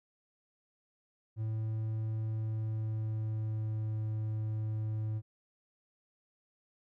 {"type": "tone with pitch glide", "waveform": "triangle", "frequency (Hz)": [110, 108.61], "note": ["A2", "A2"], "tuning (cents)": [0, -22], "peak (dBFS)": -30, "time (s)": [1.36, 5.22], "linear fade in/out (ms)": 50, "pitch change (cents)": -22, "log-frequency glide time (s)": [2.26, 4.03], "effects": []}